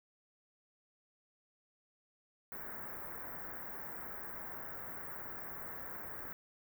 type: band-stop noise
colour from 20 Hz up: white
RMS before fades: -45 dBFS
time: 2.52-6.33 s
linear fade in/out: 0 ms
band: 1900 to 16000 Hz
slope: 48 dB/octave
effects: none